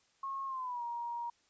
sine tone with pitch glide, 1086 to 945.4 Hz, C#6 to A#5, -36 to +24 cents, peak -36 dBFS, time 0.23-1.3 s, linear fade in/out 5 ms, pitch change -240 cents, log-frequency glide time 0.46-0.83 s, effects white hiss -71 dBFS RMS until 1.49 s + resampled to 16000 Hz

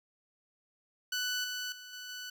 15% pulse tone with level steps, 1490 Hz, F#6, 12 cents sharp, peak -25 / -29 / -40 / -36 / -34 dBFS, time 1.12-2.3 s, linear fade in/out 5 ms, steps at 1.44 / 1.72 / 1.93 / 2.09 s, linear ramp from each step 2 ms, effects none

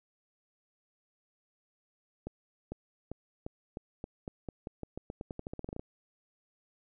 accelerating click train, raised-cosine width 2 ms, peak -25 dBFS, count 23, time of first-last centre 2.27-5.795 s, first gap 450 ms, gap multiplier 0.88, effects none

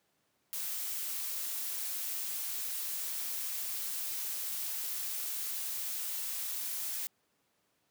blue noise, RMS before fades -37 dBFS, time 0.53-7.07 s, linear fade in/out 0 ms, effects pink hiss -75 dBFS RMS until 7.9 s + high-pass 150 Hz 12 dB/octave

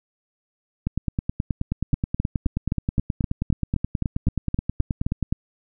two click trains, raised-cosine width 5 ms, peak -9 / -10 dBFS, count 14 / 42, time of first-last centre 1.94-5.325 / 0.87-5.227 s, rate 3.84 / 9.41 Hz, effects none

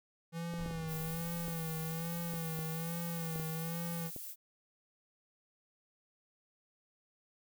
square tone with vibrato, 164.81 Hz, E3, in tune, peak -38 dBFS, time 0.32-4.11 s, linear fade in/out 50 ms, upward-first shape sine, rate 1.2 Hz, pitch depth 55 cents each way
clicks, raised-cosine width 2 ms, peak -32 dBFS, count 9, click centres 0.538 / 0.661 / 0.71 / 1.482 / 2.337 / 2.59 / 3.359 / 3.398 / 4.163 s
brown noise with exponential decay, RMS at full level -46 dBFS, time 0.58-4.26 s, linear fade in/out 2 ms, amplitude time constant 800 ms
violet noise, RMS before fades -45 dBFS, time 0.87-4.36 s, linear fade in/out 50 ms
effects none

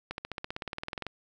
accelerating click train, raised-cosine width 0.3 ms, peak -19 dBFS, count 18, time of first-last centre 0.11-1.067 s, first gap 71 ms, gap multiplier 0.97, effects none

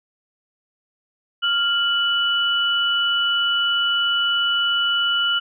sine tone pair together, 1396.9 / 2960 Hz, F6 / F#7, 0 / 0 cents, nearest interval octave + minor second, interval 1300 cents, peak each -21 / -19 dBFS, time 1.42-5.4 s, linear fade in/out 20 ms, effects none

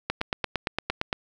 two click trains, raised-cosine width 0.3 ms, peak -23 / -9 dBFS, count 4 / 10, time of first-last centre 0.21-0.903 / 0.1-1.129 s, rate 4.33 / 8.75 Hz, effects none

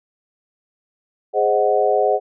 sine chord, Ab dominant seventh, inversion none, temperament equal, 415.3 / 523.3 / 622.3 / 740 Hz, Ab4 / C5 / Eb5 / Gb5, 0 / 0 / 0 / 0 cents, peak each -19 / -20 / -20 / -19 dBFS, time 1.33-2.2 s, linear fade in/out 50 ms, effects none

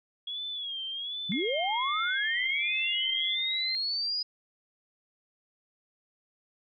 sine tone with vibrato, 3322 Hz, G#7, in tune, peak -33 dBFS, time 0.27-3.35 s, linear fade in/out 5 ms, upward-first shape sine, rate 1.3 Hz, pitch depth 100 cents each way
sine linear sweep, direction up, 155.56 to 4978 Hz, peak -28 dBFS, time 1.29-4.23 s, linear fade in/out 10 ms
sine tone with pitch glide, 2129 to 2073 Hz, C7 to C7, +30 to -17 cents, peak -34 dBFS, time 1.32-3.75 s, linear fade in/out 0 ms, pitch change -47 cents, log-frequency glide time 2.11-3.14 s
effects none

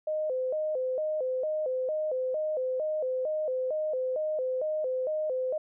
sine tone with vibrato, 563 Hz, C#5, 27 cents sharp, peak -27 dBFS, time 0.07-5.58 s, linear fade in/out 5 ms, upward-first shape square, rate 2.2 Hz, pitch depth 160 cents each way, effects none

